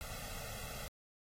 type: noise with comb filter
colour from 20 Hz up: pink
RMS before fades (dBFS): -45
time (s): 0.01-0.88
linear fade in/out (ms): 0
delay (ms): 1.5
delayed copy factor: +0.95
effects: AAC 48 kbps